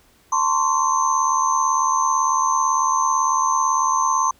sine tone cluster, 898 / 1046 / 1124 / 6240 Hz, A5 / C6 / C#6 / G8, +35 / -1 / +24 / -9 cents, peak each -24 / -18 / -24 / -26 dBFS, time 0.32-4.31 s, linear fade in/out 5 ms, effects pink hiss -56 dBFS RMS until 4.39 s

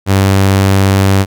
sawtooth tone, 97.2 Hz, G2, 14 cents flat, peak -3 dBFS, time 0.06-1.26 s, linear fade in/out 50 ms, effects none

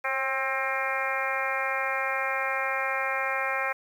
harmonic tone with a mistuned harmonic, 265.8 Hz, C4, 27 cents sharp, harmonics 2 / 3 / 4 / 5 / 6 / 7 / 8 / 9, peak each -34 / -34 / -34 / -34 / -34 / -34 / -34 / -34 dBFS, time 0.04-3.73 s, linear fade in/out 10 ms, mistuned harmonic 2, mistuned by +27 cents, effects 9-bit

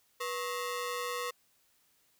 sawtooth ring-modulated tone, 790 Hz, G5, 13 cents sharp, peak -27 dBFS, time 0.2-1.31 s, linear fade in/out 10 ms, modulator 301 Hz, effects white hiss -70 dBFS RMS until 2.19 s

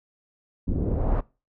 brown noise with low-pass filter sweep, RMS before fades -24 dBFS, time 0.67-1.21 s, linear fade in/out 10 ms, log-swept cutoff 260 to 1200 Hz, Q 1.6, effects noise-tail reverb RT60 0.3 s tail -22 dB re dry

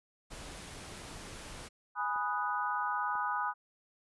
pink noise, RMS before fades -46 dBFS, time 0.3-1.69 s, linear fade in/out 20 ms
sine chord, G# minor seventh, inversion none, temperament equal, 830.6 / 987.8 / 1244.5 / 1480 Hz, G#5 / B5 / D#6 / F#6, 0 / 0 / 0 / 0 cents, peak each -37 / -36 / -35 / -38 dBFS, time 1.95-3.54 s, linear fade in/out 50 ms
clicks, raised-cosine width 1 ms, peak -39 dBFS, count 2, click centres 2.161 / 3.154 s
effects resampled to 24000 Hz

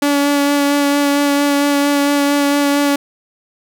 sawtooth tone with vibrato, 285.5 Hz, D4, 49 cents flat, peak -8 dBFS, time 0.02-2.96 s, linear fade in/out 5 ms, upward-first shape sine, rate 4.4 Hz, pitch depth 14 cents each way, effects none

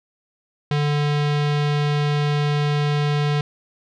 square tone with low-pass filter, 146.9 Hz, D3, 1 cent sharp, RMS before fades -20 dBFS, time 0.71-3.41 s, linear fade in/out 2 ms, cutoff 3800 Hz, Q 1.5, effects none

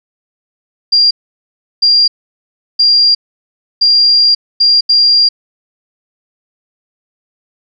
sine tone bursts at uneven times, 4779 Hz, D8, 29 cents sharp, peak -5 dBFS, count 6, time 0.92-1.11 / 1.82-2.08 / 2.79-3.15 / 3.81-4.35 / 4.6-4.81 / 4.89-5.29 s, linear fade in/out 10 ms, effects none

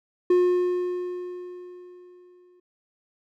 triangle tone with exponential decay, 358.8 Hz, F4, 47 cents sharp, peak -13 dBFS, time 0.3-2.6 s, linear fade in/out 5 ms, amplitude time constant 500 ms, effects none

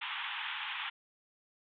white band-pass noise, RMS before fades -39 dBFS, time 0.01-0.9 s, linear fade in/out 10 ms, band 810 to 3500 Hz, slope 96 dB/octave, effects none

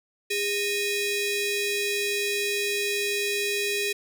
sawtooth ring-modulated tone, 1447 Hz, F#6, 39 cents flat, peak -18 dBFS, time 0.3-3.93 s, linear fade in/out 10 ms, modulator 1040 Hz, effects none

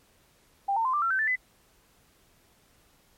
sine tone with pitch steps, 793 / 905.7 / 1034.4 / 1181.3 / 1349.2 / 1540.8 / 1759.8 / 2010 Hz, G5 / A5 / C6 / D6 / E6 / G6 / A6 / B6, +20 / +50 / -20 / +10 / +40 / -30 / 0 / +30 cents, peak -23 dBFS, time 0.68-1.36 s, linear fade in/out 10 ms, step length 85 ms, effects pink hiss -63 dBFS RMS until 3.17 s + MP3 64 kbps

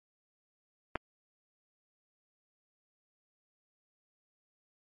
clicks, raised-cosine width 0.5 ms, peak -25 / -15 dBFS, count 2, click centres 0.954 / 0.957 s, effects MP3 48 kbps

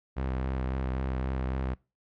sawtooth tone with vibrato, 65.1 Hz, C2, 8 cents flat, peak -25 dBFS, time 0.16-1.75 s, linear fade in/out 20 ms, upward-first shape triangle, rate 3.7 Hz, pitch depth 33 cents each way, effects noise-tail reverb RT60 0.3 s tail -24 dB re dry + low-pass 2000 Hz 12 dB/octave

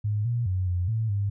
sine tone with pitch steps, 104.9 / 119 / 92.7 / 89.3 / 111.5 / 100.8 Hz, G#2 / A#2 / F#2 / F2 / A2 / G2, +18 / +36 / +4 / +39 / +23 / +49 cents, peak -23 dBFS, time 0.04-1.3 s, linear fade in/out 10 ms, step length 210 ms, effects none

